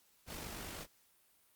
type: noise with amplitude modulation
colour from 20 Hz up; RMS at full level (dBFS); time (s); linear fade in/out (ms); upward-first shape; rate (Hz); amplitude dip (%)
pink; -44; 0.26-0.87; 50; sine; 49.6; 40
effects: white hiss -70 dBFS RMS until 1.55 s + Opus 48 kbps